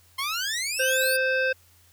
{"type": "exponential sweep", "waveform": "15% pulse", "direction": "up", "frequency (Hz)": [1042, 4896], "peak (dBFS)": -20, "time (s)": [0.18, 1.17], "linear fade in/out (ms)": 10}
{"type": "harmonic tone", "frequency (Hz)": 521, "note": "C5", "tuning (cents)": -7, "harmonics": [1, 3, 5, 7, 9, 10], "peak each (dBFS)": [-25, -24, -30, -41, -44, -44], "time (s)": [0.79, 1.53], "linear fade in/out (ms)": 10}
{"effects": ["added 87 Hz sine -59 dBFS peak until 1.92 s", "white hiss -59 dBFS RMS until 1.92 s"]}